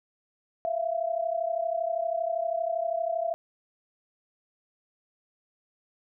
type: tone pair together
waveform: sine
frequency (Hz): 659.3 / 691.9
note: E5 / F5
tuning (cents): 0 / -16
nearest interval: minor second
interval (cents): 84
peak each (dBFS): -28 / -30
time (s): 0.65-3.34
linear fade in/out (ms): 0
effects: none